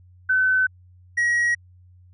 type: tone pair in turn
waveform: sine / triangle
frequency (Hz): 1518 / 1903.2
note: F#6 / A#6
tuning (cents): +44 / +35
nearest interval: major third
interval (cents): 391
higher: second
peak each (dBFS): -16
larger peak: neither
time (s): 0.29-0.67 / 1.17-1.55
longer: neither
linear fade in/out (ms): 10
effects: added 90 Hz sine -48 dBFS peak until 2.13 s + resampled to 24000 Hz